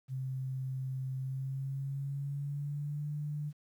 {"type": "tone with pitch glide", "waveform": "sine", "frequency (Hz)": [131.4, 148.35], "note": ["C3", "D3"], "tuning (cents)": [8, 18], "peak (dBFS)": -34, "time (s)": [0.08, 3.53], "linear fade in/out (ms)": 50, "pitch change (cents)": 210, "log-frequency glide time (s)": [1.17, 3.1], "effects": ["11-bit"]}